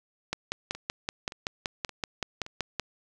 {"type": "two click trains", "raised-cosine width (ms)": 0.2, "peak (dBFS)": [-24, -12], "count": [4, 14], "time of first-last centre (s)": [[0.75, 2.464], [0.33, 2.797]], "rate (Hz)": [1.75, 5.27], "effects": []}